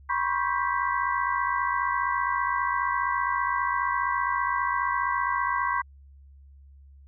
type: tone cluster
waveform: sine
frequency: 976 / 1065 / 1120 / 1574 / 1969 Hz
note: B5 / C6 / C#6 / G6 / B6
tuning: -21 / +30 / +18 / +7 / -6 cents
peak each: -29 / -29 / -30 / -31 / -33 dBFS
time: 0.09-5.82 s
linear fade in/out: 10 ms
effects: added 69 Hz sine -48 dBFS peak until 7.07 s